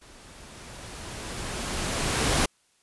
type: noise with level ramp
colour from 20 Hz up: pink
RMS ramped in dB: -51 to -22 dBFS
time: 0.01-2.46 s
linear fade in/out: 10 ms
effects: white hiss -66 dBFS RMS until 2.82 s + resampled to 24000 Hz